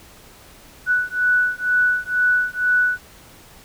sine beating tone pair, 1480 / 1482.1 Hz, F#6 / F#6, 0 / +2 cents, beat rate 2.1 Hz, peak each -19 dBFS, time 0.86-2.99 s, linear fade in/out 50 ms, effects pink hiss -46 dBFS RMS until 3.64 s

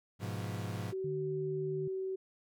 40% pulse chord, F diminished, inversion first, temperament equal, 103.83 / 123.47 / 174.61 Hz, Ab2 / Cb3 / F3, 0 / 0 / 0 cents, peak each -38 / -41 / -42 dBFS, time 0.19-0.94 s, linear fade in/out 50 ms
sine tone, 379.8 Hz, F#4, 45 cents sharp, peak -34 dBFS, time 0.92-2.16 s, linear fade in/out 10 ms
sine tone with pitch glide, 149.1 to 150.14 Hz, D3 to D3, +27 to +39 cents, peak -38 dBFS, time 1.04-1.88 s, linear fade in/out 5 ms, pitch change +12 cents, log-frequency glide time 1.15-1.37 s
effects none

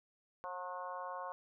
harmonic tone with a mistuned harmonic, 180 Hz, F#3, 47 cents flat, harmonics 3 / 4 / 5 / 6 / 7 / 8, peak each -47 / -48 / -47 / -44 / -56 / -54 dBFS, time 0.44-1.32 s, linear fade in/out 0 ms, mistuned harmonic 8, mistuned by +31 cents, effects none

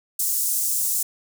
pink high-pass noise, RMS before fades -23 dBFS, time 0.19-1.03 s, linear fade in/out 5 ms, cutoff 7200 Hz, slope 24 dB/octave, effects none

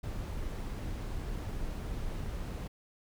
brown noise, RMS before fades -37 dBFS, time 0.03-2.68 s, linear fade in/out 10 ms, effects none

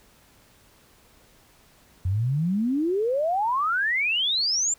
sine exponential sweep, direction up, 87.31 to 7459 Hz, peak -21 dBFS, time 2.05-4.74 s, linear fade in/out 5 ms, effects pink hiss -57 dBFS RMS until 4.78 s

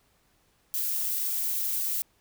violet noise, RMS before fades -29 dBFS, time 0.74-2.02 s, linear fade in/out 0 ms, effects pink hiss -67 dBFS RMS until 2.2 s

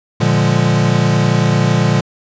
square chord, Bb dominant seventh, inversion none, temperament equal, 116.54 / 146.83 / 174.61 / 207.7 Hz, Bb2 / D3 / F3 / Ab3, 0 / 0 / 0 / 0 cents, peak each -16 / -16 / -18 / -20 dBFS, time 0.2-2.01 s, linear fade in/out 10 ms, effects resampled to 16000 Hz

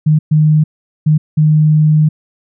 sine tone bursts at uneven times, 153.6 Hz, D#3, 22 cents flat, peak -6 dBFS, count 4, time 0.06-0.19 / 0.31-0.64 / 1.06-1.18 / 1.37-2.09 s, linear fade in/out 10 ms, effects none

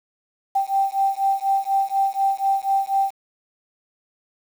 sine beating tone pair, 781 / 785.1 Hz, G5 / G5, -7 / +2 cents, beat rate 4.1 Hz, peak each -21 dBFS, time 0.55-3.11 s, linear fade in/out 10 ms, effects 7-bit

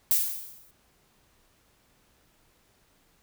violet noise with exponential decay, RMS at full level -20 dBFS, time 0.11-0.71 s, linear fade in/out 1 ms, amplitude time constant 130 ms, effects pink hiss -65 dBFS RMS until 3.22 s

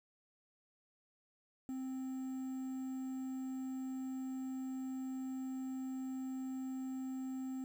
triangle tone with quantisation, 261.6 Hz, C4, in tune, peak -37 dBFS, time 1.69-7.64 s, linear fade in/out 0 ms, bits 10, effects none

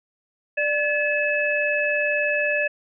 sine tone cluster, 591 / 1714 / 2596 Hz, D5 / A6 / E7, +11 / -46 / -27 cents, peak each -24 dBFS, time 0.57-2.68 s, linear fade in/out 10 ms, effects none

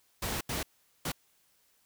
pink noise bursts at uneven times, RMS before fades -34 dBFS, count 3, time 0.22-0.41 / 0.49-0.63 / 1.05-1.12 s, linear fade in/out 5 ms, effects white hiss -69 dBFS RMS until 1.85 s

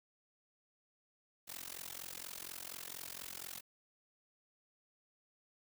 white noise with amplitude modulation, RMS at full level -43 dBFS, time 1.47-3.61 s, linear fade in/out 20 ms, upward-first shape sine, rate 44.2 Hz, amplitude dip 100%, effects none

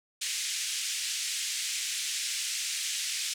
white band-pass noise, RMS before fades -33 dBFS, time 0.21-3.34 s, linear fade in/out 10 ms, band 2100 to 8400 Hz, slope 24 dB/octave, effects none

